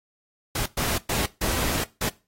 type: noise bursts at uneven times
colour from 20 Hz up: pink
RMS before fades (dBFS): -26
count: 5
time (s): 0.55-0.66 / 0.77-0.98 / 1.09-1.26 / 1.41-1.84 / 2.01-2.09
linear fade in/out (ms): 5
effects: noise-tail reverb RT60 0.3 s tail -20 dB re dry + AAC 48 kbps